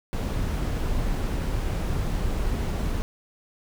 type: noise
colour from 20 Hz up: brown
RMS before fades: -26 dBFS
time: 0.13-3.02 s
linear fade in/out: 0 ms
effects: none